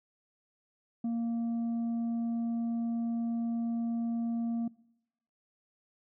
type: tone with tanh clipping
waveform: triangle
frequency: 232.1 Hz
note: A#3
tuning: 7 cents flat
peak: -30 dBFS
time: 1.04-4.68 s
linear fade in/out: 5 ms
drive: 8 dB
effects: noise-tail reverb RT60 0.8 s tail -23 dB re dry